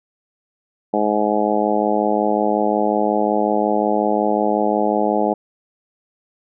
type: harmonic tone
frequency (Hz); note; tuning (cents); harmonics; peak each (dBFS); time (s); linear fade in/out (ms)
105.5; G#2; +28; 2 / 3 / 4 / 5 / 6 / 7 / 8; -23 / -23 / -23 / -23 / -23 / -23 / -23; 0.93-5.34; 10
effects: none